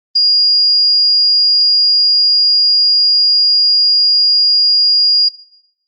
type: tone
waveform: sine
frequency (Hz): 4847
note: D#8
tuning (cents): -46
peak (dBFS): -7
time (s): 0.15-5.29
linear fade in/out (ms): 10
effects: noise-tail reverb RT60 0.8 s tail -19 dB re dry + Opus 24 kbps